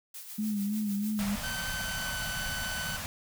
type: noise with tremolo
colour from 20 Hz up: blue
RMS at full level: -42 dBFS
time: 0.14-1.22 s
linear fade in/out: 5 ms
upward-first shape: sine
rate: 6.7 Hz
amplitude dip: 50%
type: tone with vibrato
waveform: sine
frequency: 207.7 Hz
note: G#3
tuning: in tune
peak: -28 dBFS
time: 0.38-1.36 s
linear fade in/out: 10 ms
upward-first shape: sine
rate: 3.1 Hz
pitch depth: 66 cents each way
type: band-stop noise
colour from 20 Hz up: pink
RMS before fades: -37 dBFS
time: 1.19-3.06 s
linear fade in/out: 0 ms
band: 240 to 550 Hz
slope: 48 dB/octave
type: tone with pitch glide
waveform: sawtooth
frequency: 1533 to 1510.1 Hz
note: G6 to F#6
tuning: -39 to +35 cents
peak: -31 dBFS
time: 1.43-2.97 s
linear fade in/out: 10 ms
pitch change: -26 cents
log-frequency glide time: 1.69-2.21 s
effects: none